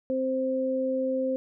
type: tone pair together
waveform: sine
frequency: 261.6 / 523.2 Hz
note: C4 / C5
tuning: 0 / 0 cents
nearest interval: octave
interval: 1200 cents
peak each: -29 / -26 dBFS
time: 0.1-1.36 s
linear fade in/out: 0 ms
effects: none